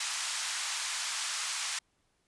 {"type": "band-pass noise", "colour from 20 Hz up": "white", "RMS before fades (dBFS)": -35, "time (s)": [0, 1.79], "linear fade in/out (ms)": 5, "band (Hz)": [910, 8400], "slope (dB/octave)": 24, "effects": ["pink hiss -74 dBFS RMS until 2.27 s", "resampled to 24000 Hz"]}